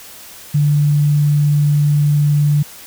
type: tone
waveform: sine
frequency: 146.83 Hz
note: D3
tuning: in tune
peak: -10 dBFS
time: 0.54-2.63 s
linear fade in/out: 10 ms
effects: white hiss -37 dBFS RMS until 2.86 s